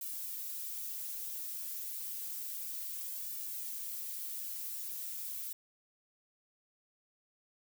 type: noise with flanger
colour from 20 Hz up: violet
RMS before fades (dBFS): -41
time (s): 0.01-5.53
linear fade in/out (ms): 5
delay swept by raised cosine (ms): 1.7 to 6.7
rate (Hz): 0.3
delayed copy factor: +0.8
effects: none